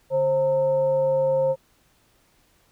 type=tone with frequency modulation; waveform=sine; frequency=531 Hz; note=C5; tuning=25 cents sharp; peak=-18 dBFS; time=0.1-1.56 s; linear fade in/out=50 ms; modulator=385 Hz; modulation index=0.35; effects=pink hiss -62 dBFS RMS until 2.71 s